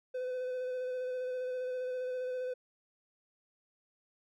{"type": "tone with vibrato", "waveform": "triangle", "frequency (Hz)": 506, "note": "B4", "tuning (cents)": 42, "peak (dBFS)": -32, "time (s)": [0.14, 2.54], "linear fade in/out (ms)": 10, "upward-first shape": "square", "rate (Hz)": 15, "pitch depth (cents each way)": 15, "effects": []}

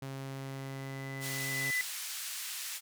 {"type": "tone", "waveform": "sawtooth", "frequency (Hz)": 135.3, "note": "C#3", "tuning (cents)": -42, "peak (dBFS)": -35, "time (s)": [0.02, 1.71], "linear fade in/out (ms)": 5}
{"type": "tone with exponential growth", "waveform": "sine", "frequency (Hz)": 2000, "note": "B6", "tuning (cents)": 21, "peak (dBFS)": -28, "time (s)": [0.2, 1.81], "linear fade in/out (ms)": 0, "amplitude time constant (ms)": 350}
{"type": "band-pass noise", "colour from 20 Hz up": "white", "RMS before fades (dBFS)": -40, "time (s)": [1.2, 2.81], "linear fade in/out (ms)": 50, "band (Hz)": [1600, 12000], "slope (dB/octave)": 12}
{"effects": []}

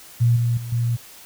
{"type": "tone with level steps", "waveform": "sine", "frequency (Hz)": 118.4, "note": "A#2", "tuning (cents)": 27, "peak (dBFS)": [-13, -17, -28, -18], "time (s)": [0.2, 0.97], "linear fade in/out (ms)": 20, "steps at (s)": [0.36, 0.57, 0.72], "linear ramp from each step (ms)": 5, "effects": ["white hiss -44 dBFS RMS until 1.25 s"]}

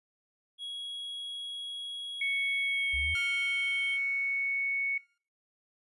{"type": "tone with pitch glide", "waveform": "triangle", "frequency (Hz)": [3322, 3156], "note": ["G#7", "G7"], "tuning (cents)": [0, 11], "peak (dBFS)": -35, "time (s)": [0.58, 3.99], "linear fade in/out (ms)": 50, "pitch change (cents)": -89, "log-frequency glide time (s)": [2.61, 3.19]}
{"type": "tone", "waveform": "sine", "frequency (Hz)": 2217, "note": "C#7", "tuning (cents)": 0, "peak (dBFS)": -28, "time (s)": [2.21, 4.98], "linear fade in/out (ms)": 5}
{"type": "exponential sweep", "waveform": "sine", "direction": "up", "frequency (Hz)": [61.74, 82.5], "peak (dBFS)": -35, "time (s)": [2.93, 3.15], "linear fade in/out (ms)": 10}
{"type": "tone with exponential decay", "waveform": "sawtooth", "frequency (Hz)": 1406, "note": "F6", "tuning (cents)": 11, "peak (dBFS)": -35, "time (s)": [3.15, 5.18], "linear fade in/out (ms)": 2, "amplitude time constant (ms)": 440}
{"effects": ["noise-tail reverb RT60 0.4 s tail -23 dB re dry", "resampled to 24000 Hz"]}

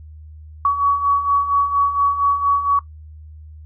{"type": "beating tone pair", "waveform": "sine", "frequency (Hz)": [1126, 1130.3], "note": ["C#6", "C#6"], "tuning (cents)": [27, 33], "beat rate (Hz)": 4.3, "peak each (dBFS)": [-21, -15], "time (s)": [0.65, 2.79], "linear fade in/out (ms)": 2, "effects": ["noise-tail reverb RT60 0.1 s tail -17 dB re dry", "added 77 Hz sine -36 dBFS peak until 3.65 s"]}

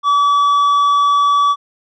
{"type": "tone with tanh clipping", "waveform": "sine", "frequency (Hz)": 1146, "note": "D6", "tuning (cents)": -43, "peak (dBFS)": -11, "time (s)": [0.03, 1.56], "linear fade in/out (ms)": 50, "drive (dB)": 6, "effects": []}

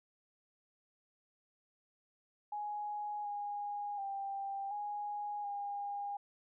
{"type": "tone with pitch steps", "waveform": "sine", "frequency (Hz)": [833, 821, 790, 827, 810], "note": ["G#5", "G#5", "G5", "G#5", "G#5"], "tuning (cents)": [5, -20, 13, -8, -43], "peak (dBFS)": -37, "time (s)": [2.52, 6.17], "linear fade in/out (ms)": 5, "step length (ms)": 730, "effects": []}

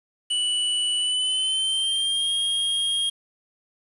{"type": "tone with pitch glide", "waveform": "square", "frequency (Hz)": [2960, 3247], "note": ["F#7", "G#7"], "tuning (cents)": [0, -40], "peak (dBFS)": -22, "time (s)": [0.3, 3.1], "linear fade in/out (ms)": 10, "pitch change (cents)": 160, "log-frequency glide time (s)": [0.98, 2.32], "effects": ["resampled to 24000 Hz", "8-bit"]}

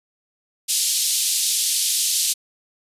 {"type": "band-pass noise", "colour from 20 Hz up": "white", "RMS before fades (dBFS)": -21, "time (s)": [0.68, 2.34], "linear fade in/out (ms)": 20, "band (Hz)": [3300, 11000], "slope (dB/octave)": 24, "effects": ["resampled to 32000 Hz"]}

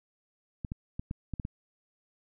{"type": "clicks", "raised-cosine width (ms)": 5, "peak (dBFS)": -22, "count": 7, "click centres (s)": [0.648, 0.719, 0.995, 1.111, 1.337, 1.398, 1.451], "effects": []}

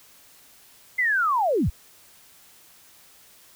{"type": "linear sweep", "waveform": "sine", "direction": "down", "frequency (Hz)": [2082, 31.74], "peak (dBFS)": -19, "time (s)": [0.98, 1.7], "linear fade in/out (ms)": 10, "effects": ["white hiss -53 dBFS RMS until 3.55 s"]}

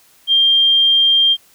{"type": "tone", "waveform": "sine", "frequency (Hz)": 3190, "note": "G7", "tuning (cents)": 30, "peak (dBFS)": -9, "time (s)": [0.27, 1.37], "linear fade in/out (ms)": 50, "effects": ["white hiss -51 dBFS RMS until 1.54 s"]}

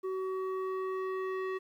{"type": "tone with low-pass filter sweep", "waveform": "square", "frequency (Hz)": 377.3, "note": "F#4", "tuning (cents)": 34, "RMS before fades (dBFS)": -35, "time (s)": [0.03, 1.59], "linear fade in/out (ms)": 20, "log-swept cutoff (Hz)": [870, 2000], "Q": 1.5, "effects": ["11-bit"]}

